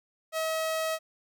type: tone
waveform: sawtooth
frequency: 640 Hz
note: D#5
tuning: 49 cents sharp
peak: -24 dBFS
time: 0.32-0.99 s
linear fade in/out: 50 ms
effects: none